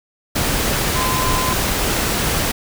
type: tone in noise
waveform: sine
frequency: 1025 Hz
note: C6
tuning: 36 cents flat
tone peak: -21 dBFS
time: 0.95-1.54 s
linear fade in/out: 10 ms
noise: pink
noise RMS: -19 dBFS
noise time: 0.35-2.52 s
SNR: -5 dB
effects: none